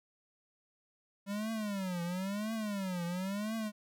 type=tone with vibrato; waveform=square; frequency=196 Hz; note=G3; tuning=in tune; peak=-35 dBFS; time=1.26-3.72 s; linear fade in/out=50 ms; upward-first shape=triangle; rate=0.98 Hz; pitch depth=250 cents each way; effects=none